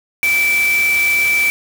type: tone in noise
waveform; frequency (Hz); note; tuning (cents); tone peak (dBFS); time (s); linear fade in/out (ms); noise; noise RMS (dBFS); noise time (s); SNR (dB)
sine; 2323; D7; -20; -12; 0.23-1.5; 0; white; -25; 0.23-1.5; +10
effects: none